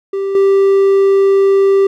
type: tone with level steps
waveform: triangle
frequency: 392 Hz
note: G4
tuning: in tune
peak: -13 / -5 dBFS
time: 0.13-1.87 s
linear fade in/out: 5 ms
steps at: 0.35 s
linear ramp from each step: 2 ms
effects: none